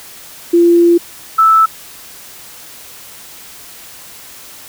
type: tone pair in turn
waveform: sine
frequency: 343 / 1314.6 Hz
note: F4 / E6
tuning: -31 / -5 cents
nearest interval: octave + major seventh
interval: 2326 cents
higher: second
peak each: -5 dBFS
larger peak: neither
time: 0.53-0.98 / 1.38-1.66 s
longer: first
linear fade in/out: 10 ms
effects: white hiss -35 dBFS RMS until 4.68 s